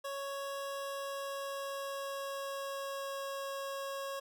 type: tone with pitch glide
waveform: 25% pulse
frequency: 554.4 to 549.3 Hz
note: C#5 to C#5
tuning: 0 to -16 cents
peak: -34 dBFS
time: 0.04-4.2 s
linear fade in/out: 10 ms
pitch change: -16 cents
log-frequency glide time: 0.59-3.54 s
effects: none